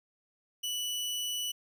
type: tone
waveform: sawtooth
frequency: 2960 Hz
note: F#7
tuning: in tune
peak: -29 dBFS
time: 0.63-1.52 s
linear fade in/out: 10 ms
effects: none